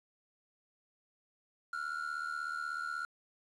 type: ring-modulated tone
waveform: triangle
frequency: 1400 Hz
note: F6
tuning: 4 cents sharp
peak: -31 dBFS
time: 1.73-3.05 s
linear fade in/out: 0 ms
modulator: 38.2 Hz
effects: resampled to 24000 Hz + 10-bit